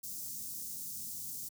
white band-stop noise, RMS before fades -42 dBFS, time 0.03-1.49 s, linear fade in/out 10 ms, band 250 to 5700 Hz, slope 24 dB/octave, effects high-pass 100 Hz 12 dB/octave

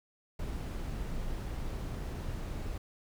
brown noise, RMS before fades -37 dBFS, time 0.39-2.78 s, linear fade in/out 5 ms, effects none

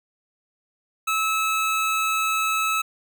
25% pulse tone, 1300 Hz, E6, 24 cents flat, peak -17 dBFS, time 1.07-2.82 s, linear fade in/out 10 ms, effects none

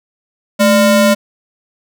square ring-modulated tone, 404.5 Hz, G#4, 46 cents flat, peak -5 dBFS, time 0.59-1.15 s, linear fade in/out 20 ms, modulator 188 Hz, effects none

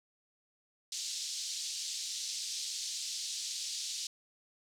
pink band-pass noise, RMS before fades -39 dBFS, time 0.92-4.07 s, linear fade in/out 2 ms, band 3900 to 7400 Hz, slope 24 dB/octave, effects none

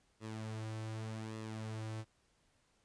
sawtooth tone with flanger, 110 Hz, A2, in tune, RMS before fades -43 dBFS, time 0.2-2.05 s, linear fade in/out 50 ms, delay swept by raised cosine 1.3 to 4.9 ms, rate 0.85 Hz, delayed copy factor -0.55, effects pink hiss -74 dBFS RMS until 2.84 s + resampled to 22050 Hz

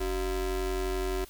square ring-modulated tone, 164.2 Hz, E3, 6 cents flat, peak -26 dBFS, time 0-1.25 s, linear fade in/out 10 ms, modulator 210 Hz, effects added 60 Hz sine -61 dBFS peak until 1.29 s + white hiss -53 dBFS RMS until 1.29 s

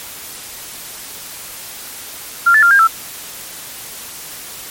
sine tone with pitch steps, 1387 / 1747 / 1392 / 1608 / 1332 Hz, F6 / A6 / F6 / G6 / E6, -12 / -13 / -6 / +44 / +18 cents, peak -6 dBFS, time 2.46-2.875 s, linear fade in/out 10 ms, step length 83 ms, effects white hiss -31 dBFS RMS until 4.7 s + MP3 64 kbps

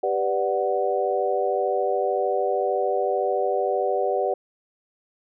sine chord, G major seventh, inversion none, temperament equal, 392 / 493.9 / 587.3 / 740 Hz, G4 / B4 / D5 / F#5, 0 / 0 / 0 / 0 cents, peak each -26 dBFS, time 0.03-4.34 s, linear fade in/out 5 ms, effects none

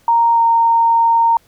sine tone with pitch glide, 930 to 922 Hz, A#5 to A#5, -4 to -19 cents, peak -9 dBFS, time 0.08-1.37 s, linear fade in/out 2 ms, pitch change -15 cents, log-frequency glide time 0.34-0.4 s, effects pink hiss -54 dBFS RMS until 1.47 s

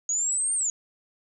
sine linear two-way sweep, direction up then down, 6645 to 8870 to 6645 Hz, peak -23 dBFS, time 0.09-0.7 s, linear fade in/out 2 ms, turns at 0.54 s, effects none

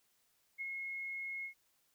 sine tone with ADSR envelope, 2165 Hz, C#7, 41 cents flat, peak -37 dBFS, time 0.58-1.54 s, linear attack 31 ms, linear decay 22 ms, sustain -2 dB, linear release 98 ms, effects white hiss -75 dBFS RMS until 1.94 s

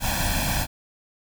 pink noise with comb filter, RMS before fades -24 dBFS, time 0-0.67 s, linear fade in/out 50 ms, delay 1.2 ms, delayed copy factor +1, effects none

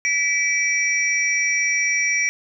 sine tone cluster, 1968 / 2314 / 5710 Hz, B6 / D7 / F8, -7 / -26 / +37 cents, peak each -25 / -19 / -25 dBFS, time 0.05-2.29 s, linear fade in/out 0 ms, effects none

